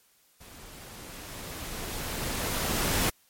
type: noise with level ramp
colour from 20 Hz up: pink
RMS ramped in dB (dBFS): -49 to -25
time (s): 0.4-3.1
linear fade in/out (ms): 10
effects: white hiss -64 dBFS RMS until 3.29 s + MP3 64 kbps